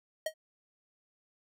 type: tone with exponential decay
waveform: square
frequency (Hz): 630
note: D#5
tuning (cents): +21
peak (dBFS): -28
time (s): 0.26-0.34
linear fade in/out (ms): 5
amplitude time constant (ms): 16
effects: none